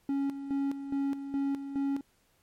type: tone with tremolo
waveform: triangle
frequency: 277.2 Hz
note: C#4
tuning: in tune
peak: -25 dBFS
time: 0.09-2.01 s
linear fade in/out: 2 ms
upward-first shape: square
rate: 2.4 Hz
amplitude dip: 65%
effects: pink hiss -69 dBFS RMS until 2.42 s + MP3 64 kbps